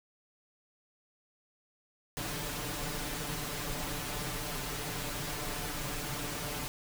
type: noise with comb filter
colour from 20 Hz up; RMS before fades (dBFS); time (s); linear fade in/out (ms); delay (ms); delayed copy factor
pink; -37; 2.17-6.68; 0; 6.8; +1
effects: none